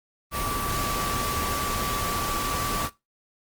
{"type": "tone in noise", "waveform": "sine", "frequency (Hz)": 1156, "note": "D6", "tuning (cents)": -28, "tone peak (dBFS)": -29, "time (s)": [0.31, 2.9], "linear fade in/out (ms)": 50, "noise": "pink", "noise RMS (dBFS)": -29, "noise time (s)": [0.31, 2.9], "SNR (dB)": -3, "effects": ["noise-tail reverb RT60 0.2 s tail -17 dB re dry", "Opus 32 kbps"]}